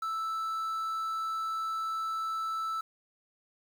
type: tone with quantisation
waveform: triangle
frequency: 1318.5 Hz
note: E6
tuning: in tune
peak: -29 dBFS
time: 0.02-2.81 s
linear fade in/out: 5 ms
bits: 9
effects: none